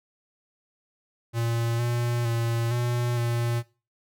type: tone with pitch steps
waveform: square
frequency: 116.4 / 119.7 / 116.2 / 120.9 / 118.3 Hz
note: A#2 / A#2 / A#2 / B2 / A#2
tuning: -2 / +46 / -5 / -36 / +26 cents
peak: -25 dBFS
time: 1.33-3.63 s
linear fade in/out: 50 ms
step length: 460 ms
effects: noise-tail reverb RT60 0.3 s tail -17 dB re dry